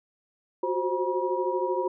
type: tone cluster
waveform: sine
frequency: 361.8 / 374.7 / 526 / 960 Hz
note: F#4 / F#4 / C5 / B5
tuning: -39 / +22 / +9 / -49 cents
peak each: -30 dBFS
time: 0.63-1.88 s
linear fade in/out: 5 ms
effects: none